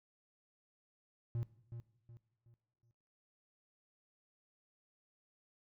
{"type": "tone with echo", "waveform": "triangle", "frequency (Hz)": 117.4, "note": "A#2", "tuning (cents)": 13, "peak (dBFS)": -33, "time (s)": [1.35, 1.43], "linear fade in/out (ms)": 0, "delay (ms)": 370, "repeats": 4, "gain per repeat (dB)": -9, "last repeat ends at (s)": 2.91, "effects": ["noise-tail reverb RT60 0.8 s tail -18 dB re dry"]}